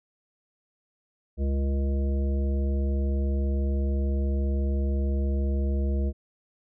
harmonic tone with a mistuned harmonic, 69 Hz, C#2, 7 cents flat, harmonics 1 / 3 / 5 / 7 / 9, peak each -23 / -33 / -37 / -40 / -42 dBFS, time 1.37-6.13 s, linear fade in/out 50 ms, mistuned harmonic 7, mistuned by -25 cents, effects none

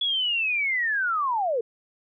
sine linear sweep, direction down, 3410 to 436.1 Hz, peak -22 dBFS, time 0.01-1.61 s, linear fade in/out 5 ms, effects none

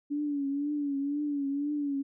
sine tone with vibrato, 286.1 Hz, D4, 45 cents flat, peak -28 dBFS, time 0.1-2.03 s, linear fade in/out 20 ms, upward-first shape triangle, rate 2 Hz, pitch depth 72 cents each way, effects none

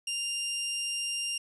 20% pulse tone, 2794 Hz, F7, in tune, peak -26 dBFS, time 0.07-1.38 s, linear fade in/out 5 ms, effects resampled to 32000 Hz

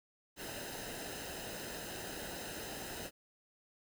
pink noise with comb filter, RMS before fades -44 dBFS, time 0.36-3.11 s, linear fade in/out 50 ms, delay 0.88 ms, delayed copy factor -0.65, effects none

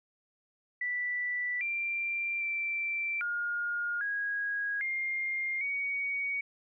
sine tone with pitch steps, 1970 / 2367 / 2344 / 1423 / 1650 / 2117 / 2245 Hz, B6 / D7 / D7 / F6 / G#6 / C7 / C#7, -5 / +13 / -4 / +32 / -12 / +20 / +21 cents, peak -30 dBFS, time 0.81-6.41 s, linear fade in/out 5 ms, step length 800 ms, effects none

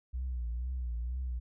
sine tone with vibrato, 61 Hz, B1, 21 cents flat, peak -31 dBFS, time 0.13-1.4 s, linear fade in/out 20 ms, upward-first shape triangle, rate 2.1 Hz, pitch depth 110 cents each way, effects tanh soft clip ceiling -30 dBFS

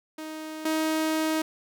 sawtooth tone pair in turn, 312.8 / 315.3 Hz, D#4 / D#4, +9 / +23 cents, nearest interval unison, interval 14 cents, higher second, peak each -31 / -20 dBFS, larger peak second, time 0.18-0.65 / 0.65-1.42 s, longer second, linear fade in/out 5 ms, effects none

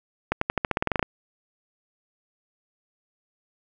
accelerating click train, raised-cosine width 0.5 ms, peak -7 dBFS, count 13, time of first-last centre 0.32-1.028 s, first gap 94 ms, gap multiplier 0.91, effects none

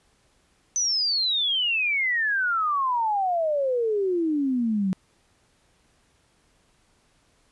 sine exponential sweep, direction down, 6130 to 183.1 Hz, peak -21 dBFS, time 0.76-4.93 s, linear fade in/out 0 ms, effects pink hiss -64 dBFS RMS until 7.51 s + resampled to 24000 Hz

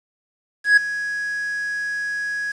triangle tone with ADSR envelope, 1667 Hz, G#6, 6 cents sharp, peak -6 dBFS, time 0.64-2.52 s, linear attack 130 ms, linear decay 8 ms, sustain -15 dB, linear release 7 ms, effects resampled to 22050 Hz + 7-bit

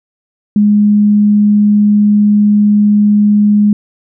sine tone, 207.7 Hz, G#3, in tune, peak -5 dBFS, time 0.56-3.73 s, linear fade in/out 2 ms, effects none

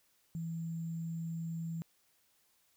sine tone with sample-and-hold, 164.81 Hz, E3, in tune, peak -36 dBFS, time 0.35-1.82 s, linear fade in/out 0 ms, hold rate 7350 Hz, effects white hiss -72 dBFS RMS until 2.76 s

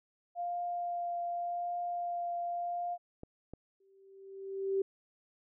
sine tone with vibrato, 698.5 Hz, F5, in tune, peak -33 dBFS, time 0.35-2.98 s, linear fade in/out 50 ms, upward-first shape triangle, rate 0.87 Hz, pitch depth 11 cents each way
clicks, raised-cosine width 2 ms, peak -31 dBFS, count 2, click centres 3.234 / 3.536 s
sine tone with exponential growth, 388.8 Hz, G4, 14 cents flat, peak -26 dBFS, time 3.8-4.82 s, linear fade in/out 5 ms, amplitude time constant 220 ms
effects none

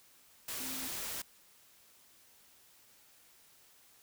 sine tone in noise, 261.6 Hz, C4, in tune, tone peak -46 dBFS, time 0.6-0.88 s, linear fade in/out 5 ms, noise white, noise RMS -40 dBFS, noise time 0.48-1.22 s, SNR -9 dB, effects white hiss -63 dBFS RMS until 4.02 s

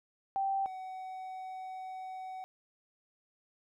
sine / triangle tone pair in turn, 780 / 751.3 Hz, G5 / F#5, -9 / +26 cents, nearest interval minor second, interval 65 cents, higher first, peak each -29 / -38 dBFS, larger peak first, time 0.36-0.66 / 0.66-2.44 s, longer second, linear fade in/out 0 ms, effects none

